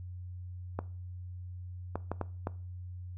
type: clicks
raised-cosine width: 1 ms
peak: -19 dBFS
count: 5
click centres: 0.79 / 1.956 / 2.116 / 2.213 / 2.471 s
effects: noise-tail reverb RT60 0.4 s tail -19 dB re dry + added 90 Hz sine -40 dBFS peak until 3.17 s